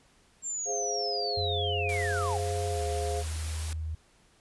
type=linear sweep; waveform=sine; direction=down; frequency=7459 to 610 Hz; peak=-31 dBFS; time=0.42-2.41 s; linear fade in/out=50 ms
type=chord; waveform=sine; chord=F minor; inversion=first; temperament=equal; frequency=415.3 / 523.3 / 698.5 Hz; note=Ab4 / C5 / F5; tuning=0 / 0 / 0 cents; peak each=-34 / -37 / -34 dBFS; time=0.65-3.24 s; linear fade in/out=50 ms
type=tone with pitch glide; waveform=sine; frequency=89.1 to 78.92 Hz; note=F2 to D#2; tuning=+35 to +25 cents; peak=-31 dBFS; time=1.37-3.95 s; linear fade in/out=5 ms; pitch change=-210 cents; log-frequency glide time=2.72-2.8 s
type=noise; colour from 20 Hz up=white; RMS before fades=-40 dBFS; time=1.89-3.73 s; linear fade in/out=0 ms
effects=pink hiss -63 dBFS RMS until 4.4 s + resampled to 24000 Hz